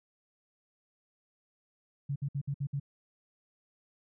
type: tone bursts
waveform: sine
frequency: 140.4 Hz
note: C#3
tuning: 22 cents sharp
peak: -30 dBFS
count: 6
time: 2.09-2.799 s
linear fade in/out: 10 ms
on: 69 ms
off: 59 ms
effects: none